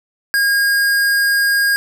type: tone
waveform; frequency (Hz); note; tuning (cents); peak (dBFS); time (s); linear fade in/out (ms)
square; 1626; G#6; -37; -13; 0.34-1.76; 0
effects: none